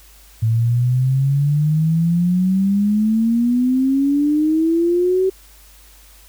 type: exponential sweep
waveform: sine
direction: up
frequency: 110.6 to 382.7 Hz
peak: -13 dBFS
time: 0.42-5.3 s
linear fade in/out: 10 ms
effects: added 50 Hz sine -46 dBFS peak until 6.28 s + white hiss -48 dBFS RMS until 6.28 s